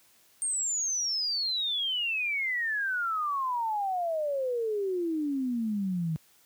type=exponential sweep; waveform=sine; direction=down; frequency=8770 to 155.56 Hz; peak=-27 dBFS; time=0.42-6.16 s; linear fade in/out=0 ms; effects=white hiss -62 dBFS RMS until 6.45 s + high-pass 60 Hz 12 dB/octave